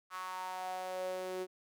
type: tone with high-pass filter sweep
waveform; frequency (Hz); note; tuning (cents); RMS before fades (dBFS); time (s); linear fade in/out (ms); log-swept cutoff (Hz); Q
sawtooth; 185; F#3; 0; -40; 0.1-1.47; 50; 1200 to 390; 5.5
effects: none